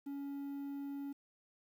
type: tone with quantisation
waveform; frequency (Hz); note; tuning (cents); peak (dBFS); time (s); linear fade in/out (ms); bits
triangle; 280.6; C#4; +21; -38; 0.06-1.13; 10; 11
effects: none